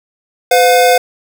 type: tone pair together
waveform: square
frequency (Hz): 505 / 713.3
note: B4 / F5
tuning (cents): +39 / +36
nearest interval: tritone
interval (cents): 597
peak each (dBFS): -10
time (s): 0.51-0.98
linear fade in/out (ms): 5
effects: none